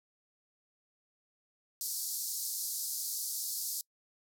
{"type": "band-pass noise", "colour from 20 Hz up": "white", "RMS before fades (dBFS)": -37, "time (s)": [1.81, 3.81], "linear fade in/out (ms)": 0, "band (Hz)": [4400, 15000], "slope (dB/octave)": 48, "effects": ["noise-tail reverb RT60 0.1 s tail -25 dB re dry"]}